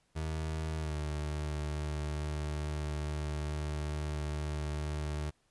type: tone with pitch glide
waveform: 30% pulse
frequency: 78.7 to 75.19 Hz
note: D#2 to D2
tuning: +20 to +41 cents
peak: -31 dBFS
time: 0.15-5.31 s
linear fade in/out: 20 ms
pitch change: -79 cents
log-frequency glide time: 0.78-0.97 s
effects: pink hiss -73 dBFS RMS until 5.5 s + resampled to 24000 Hz